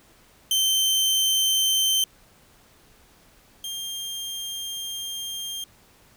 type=tone pair in turn; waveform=sawtooth; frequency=3105 / 3198 Hz; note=G7 / G7; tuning=-17 / +34 cents; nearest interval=minor second; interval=51 cents; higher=second; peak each=-16 / -27 dBFS; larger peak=first; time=0.51-2.04 / 3.64-5.64 s; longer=second; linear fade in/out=2 ms; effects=pink hiss -56 dBFS RMS until 6.16 s